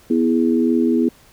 sine chord, E major, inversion second, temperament equal, 246.9 / 329.6 / 415.3 Hz, B3 / E4 / G#4, 0 / 0 / 0 cents, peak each -16 / -18 / -22 dBFS, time 0.1-1.09 s, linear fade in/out 5 ms, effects pink hiss -50 dBFS RMS until 1.32 s

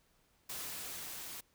white noise with level ramp, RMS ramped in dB -42 to -46 dBFS, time 0.49-1.41 s, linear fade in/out 10 ms, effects pink hiss -72 dBFS RMS until 1.54 s

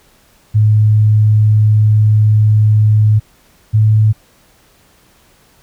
sine tone pair in turn, 107 / 108.12 Hz, A2 / A2, -48 / -30 cents, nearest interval unison, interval 18 cents, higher second, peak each -6 dBFS, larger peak neither, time 0.54-3.2 / 3.73-4.13 s, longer first, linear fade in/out 20 ms, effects pink hiss -50 dBFS RMS until 5.62 s

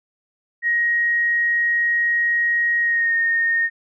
sine tone with pitch glide, 1884 to 1843.1 Hz, A#6 to A#6, +18 to -20 cents, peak -16 dBFS, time 0.62-3.7 s, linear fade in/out 50 ms, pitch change -38 cents, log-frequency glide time 2.8-3.15 s, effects none

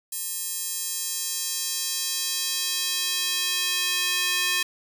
square tone with high-pass filter sweep, 360 Hz, F#4, 47 cents flat, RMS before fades -27 dBFS, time 0.12-4.63 s, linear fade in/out 5 ms, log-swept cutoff 9000 to 2300 Hz, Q 1.2, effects none

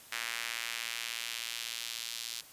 sawtooth tone with high-pass filter sweep, 116.54 Hz, A#2, in tune, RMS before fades -39 dBFS, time 0.12-2.41 s, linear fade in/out 5 ms, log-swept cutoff 1900 to 4000 Hz, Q 1.4, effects white hiss -54 dBFS RMS until 2.52 s + resampled to 32000 Hz

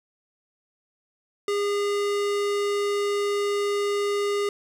square tone with low-pass filter, 407.2 Hz, G#4, 34 cents flat, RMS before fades -25 dBFS, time 1.48-4.49 s, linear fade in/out 2 ms, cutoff 9500 Hz, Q 0.66, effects 9-bit

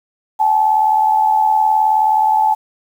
sine tone pair together, 784 / 863.2 Hz, G5 / A5, 0 / -33 cents, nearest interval major second, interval 167 cents, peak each -18 / -11 dBFS, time 0.39-2.55 s, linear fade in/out 20 ms, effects 7-bit

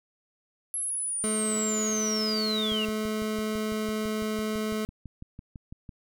sine linear sweep, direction down, 11175 to 2723 Hz, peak -28 dBFS, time 0.74-2.85 s, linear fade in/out 0 ms
25% pulse tone, 215.8 Hz, A3, 33 cents flat, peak -24 dBFS, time 1.24-4.85 s, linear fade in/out 0 ms
click train, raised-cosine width 5 ms, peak -29 dBFS, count 20, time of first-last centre 2.72-5.892 s, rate 5.99 Hz
effects none

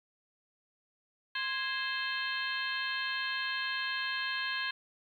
harmonic tone with a mistuned harmonic, 523.3 Hz, C5, in tune, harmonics 2 / 3 / 4 / 5 / 6 / 7 / 8, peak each -41 / -35 / -44 / -40 / -40 / -46 / -41 dBFS, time 1.35-4.71 s, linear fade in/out 5 ms, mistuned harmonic 3, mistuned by +84 cents, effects 11-bit

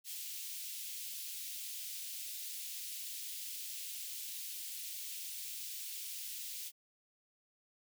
white high-pass noise, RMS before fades -44 dBFS, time 0.04-6.72 s, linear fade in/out 50 ms, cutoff 2600 Hz, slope 24 dB/octave, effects none

